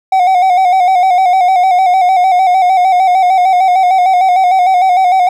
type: tone with vibrato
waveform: triangle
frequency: 740 Hz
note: F#5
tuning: in tune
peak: -4 dBFS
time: 0.12-5.29 s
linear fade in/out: 5 ms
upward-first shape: square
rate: 6.6 Hz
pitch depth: 51 cents each way
effects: none